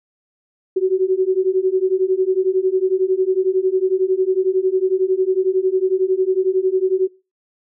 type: beating tone pair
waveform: sine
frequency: 370 / 381 Hz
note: F#4 / G4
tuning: 0 / -49 cents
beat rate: 11 Hz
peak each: -17 dBFS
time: 0.76-7.08 s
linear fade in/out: 10 ms
effects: noise-tail reverb RT60 0.3 s tail -22 dB re dry